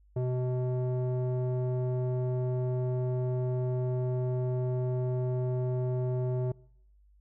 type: tone with low-pass filter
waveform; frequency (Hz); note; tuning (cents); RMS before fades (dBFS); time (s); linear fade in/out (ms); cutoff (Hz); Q
square; 126.2; B2; +38; -30; 0.16-6.52; 5; 540; 1.9
effects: noise-tail reverb RT60 0.7 s tail -24 dB re dry + added 50 Hz sine -58 dBFS peak until 7.2 s